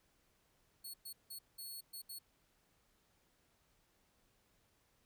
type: tone bursts at uneven times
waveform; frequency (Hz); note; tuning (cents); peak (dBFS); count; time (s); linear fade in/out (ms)
10% pulse; 4369; C#8; -26; -39; 6; 0.84-0.94 / 1.05-1.13 / 1.3-1.39 / 1.58-1.81 / 1.93-2.02 / 2.09-2.19; 10
effects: pink hiss -75 dBFS RMS until 5.05 s